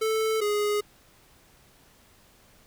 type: tone pair in turn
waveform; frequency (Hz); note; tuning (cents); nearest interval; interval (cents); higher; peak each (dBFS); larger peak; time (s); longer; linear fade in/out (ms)
square; 440 / 415.7; A4 / G#4; 0 / +2; minor second; 98; first; -24; neither; 0.01-0.41 / 0.41-0.81; neither; 10
effects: pink hiss -58 dBFS RMS until 2.66 s